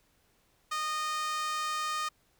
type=tone with high-pass filter; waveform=5% pulse; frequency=616 Hz; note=D#5; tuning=17 cents flat; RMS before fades=-33 dBFS; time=0.71-2.09 s; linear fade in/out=10 ms; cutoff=1200 Hz; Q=5.2; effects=pink hiss -69 dBFS RMS until 2.39 s